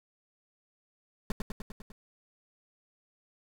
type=noise with echo; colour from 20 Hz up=brown; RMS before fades=-29 dBFS; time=1.3-1.32 s; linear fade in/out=2 ms; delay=100 ms; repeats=6; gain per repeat=-3 dB; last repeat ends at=1.92 s; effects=none